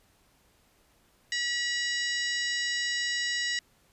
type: harmonic tone with a mistuned harmonic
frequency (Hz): 966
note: B5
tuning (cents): -39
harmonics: 2 / 3 / 4 / 5 / 6 / 7 / 8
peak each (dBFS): -30 / -36 / -37 / -38 / -37 / -41 / -42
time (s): 1.32-3.59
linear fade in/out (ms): 2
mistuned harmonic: 6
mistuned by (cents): -77
effects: pink hiss -65 dBFS RMS until 3.92 s + resampled to 32000 Hz